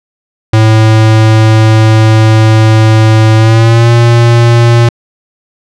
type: tone with pitch glide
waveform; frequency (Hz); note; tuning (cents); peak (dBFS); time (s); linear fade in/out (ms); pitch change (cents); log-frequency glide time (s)
square; 110 to 117.9; A2 to A#2; 0 to +20; -3; 0.53-4.89; 5; +120; 3.36-3.91
effects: low-pass 6000 Hz 12 dB/octave